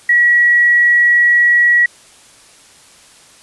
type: tone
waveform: sine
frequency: 1923 Hz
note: B6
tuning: 47 cents flat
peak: -7 dBFS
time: 0.09-1.86 s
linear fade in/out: 5 ms
effects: white hiss -44 dBFS RMS until 3.42 s + resampled to 24000 Hz